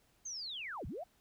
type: linear two-way sweep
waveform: sine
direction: down then up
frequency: 6500 to 38.89 to 763 Hz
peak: -40 dBFS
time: 0.25-1.04 s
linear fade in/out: 10 ms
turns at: 0.86 s
effects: pink hiss -71 dBFS RMS until 1.2 s